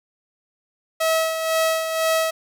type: tone with tremolo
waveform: sawtooth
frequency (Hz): 645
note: E5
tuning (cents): -38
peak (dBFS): -13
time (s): 1-2.31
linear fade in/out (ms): 10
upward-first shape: sine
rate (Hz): 2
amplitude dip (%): 55
effects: none